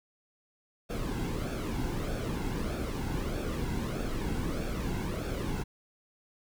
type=noise with flanger; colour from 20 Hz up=brown; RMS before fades=-33 dBFS; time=0.89-5.64 s; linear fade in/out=20 ms; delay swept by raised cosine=1 to 1.69 ms; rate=1.6 Hz; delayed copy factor=-0.6; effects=none